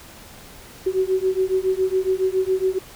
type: beating tone pair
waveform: sine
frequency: 373 / 380.2 Hz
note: F#4 / F#4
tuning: +14 / +47 cents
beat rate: 7.2 Hz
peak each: -21 dBFS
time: 0.86-2.79 s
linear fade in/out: 10 ms
effects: pink hiss -43 dBFS RMS until 2.95 s